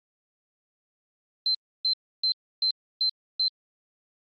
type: tone bursts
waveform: sine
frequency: 4100 Hz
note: C8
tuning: 36 cents flat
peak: -21 dBFS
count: 6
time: 1.46-3.482 s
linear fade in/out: 2 ms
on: 87 ms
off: 300 ms
effects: Opus 32 kbps